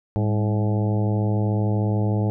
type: harmonic tone with a mistuned harmonic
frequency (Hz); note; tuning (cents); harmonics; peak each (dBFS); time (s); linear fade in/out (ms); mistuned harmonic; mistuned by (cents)
106.7; G#2; +47; 1 / 2 / 3 / 4 / 5 / 6 / 7 / 8; -20 / -26 / -30 / -32 / -34 / -36 / -37 / -38; 0.16-2.3; 0; 2; -80
effects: none